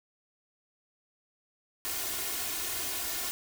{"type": "noise with comb filter", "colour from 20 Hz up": "white", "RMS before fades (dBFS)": -34, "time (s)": [1.85, 3.31], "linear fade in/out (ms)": 0, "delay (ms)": 2.8, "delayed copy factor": 0.7, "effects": []}